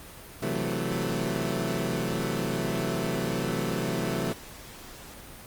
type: chord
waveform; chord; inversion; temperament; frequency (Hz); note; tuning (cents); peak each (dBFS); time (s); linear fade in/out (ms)
20% pulse; F# half-diminished seventh; second; equal; 130.81 / 164.81 / 185 / 220; C3 / E3 / F#3 / A3; 0 / 0 / 0 / 0; -28; 0.42-4.33; 5
effects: pink hiss -45 dBFS RMS until 5.46 s + Opus 32 kbps